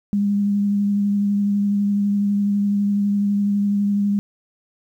sine tone with vibrato, 202.6 Hz, G#3, 43 cents flat, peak -16 dBFS, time 0.13-4.19 s, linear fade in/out 0 ms, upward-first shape triangle, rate 12 Hz, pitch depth 18 cents each way, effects 9-bit

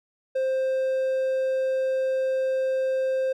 triangle tone, 525 Hz, C5, 6 cents sharp, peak -20 dBFS, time 0.35-3.33 s, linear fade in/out 10 ms, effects none

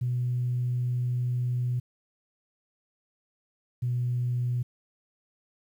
sine tone pair in turn, 123.47 / 122.69 Hz, B2 / B2, 0 / -11 cents, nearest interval unison, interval 11 cents, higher first, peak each -24 dBFS, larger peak neither, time 0.01-1.8 / 3.82-4.63 s, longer first, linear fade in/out 10 ms, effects tanh soft clip ceiling -20 dBFS + 10-bit

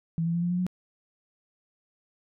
sine tone with pitch steps, 164.81 / 168.08 / 171.41 / 174.81 / 178.28 / 181.81 Hz, E3 / E3 / F3 / F3 / F3 / F#3, 0 / +34 / -32 / +2 / +36 / -30 cents, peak -24 dBFS, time 0.18-0.666 s, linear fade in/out 0 ms, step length 81 ms, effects none

